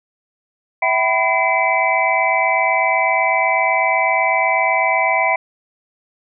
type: tone cluster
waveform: sine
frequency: 655 / 763 / 993 / 2046 / 2306 Hz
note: E5 / G5 / B5 / C7 / D7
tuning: -11 / -47 / +9 / -39 / -32 cents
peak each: -20 dBFS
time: 0.82-5.36 s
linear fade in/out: 5 ms
effects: none